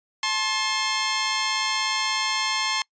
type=tone pair together; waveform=10% pulse; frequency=870 / 1063.4 Hz; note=A5 / C6; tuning=-20 / +28 cents; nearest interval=minor third; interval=348 cents; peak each=-19 / -15 dBFS; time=0.23-2.82 s; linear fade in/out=2 ms; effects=noise-tail reverb RT60 0.1 s tail -26 dB re dry + resampled to 16000 Hz